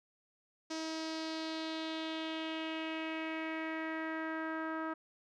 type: tone with low-pass filter sweep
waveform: sawtooth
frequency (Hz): 319.6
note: D#4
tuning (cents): +47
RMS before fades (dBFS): -39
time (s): 0.7-4.94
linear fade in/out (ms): 10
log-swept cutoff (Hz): 5600 to 1400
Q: 3.2
effects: none